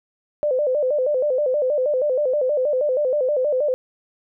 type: tone with vibrato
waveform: sine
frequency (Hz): 551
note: C#5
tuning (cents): -11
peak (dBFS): -17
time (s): 0.43-3.74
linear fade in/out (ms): 0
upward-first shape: square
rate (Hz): 6.3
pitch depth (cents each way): 130
effects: none